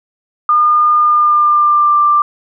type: tone with pitch glide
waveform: sine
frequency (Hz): 1213 to 1182.6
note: D#6 to D6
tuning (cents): -44 to +12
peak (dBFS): -7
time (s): 0.49-2.22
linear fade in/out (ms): 2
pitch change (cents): -44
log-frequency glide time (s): 0.96-1.99
effects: none